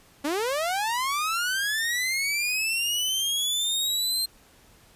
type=linear sweep; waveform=sawtooth; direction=up; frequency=272.1 to 4186 Hz; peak=-21 dBFS; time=0.24-4.26 s; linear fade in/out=10 ms; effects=pink hiss -56 dBFS RMS until 4.95 s + resampled to 32000 Hz